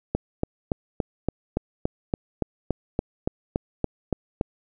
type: click train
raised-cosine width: 2 ms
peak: -9 dBFS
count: 16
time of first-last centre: 0.15-4.411 s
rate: 3.52 Hz
effects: none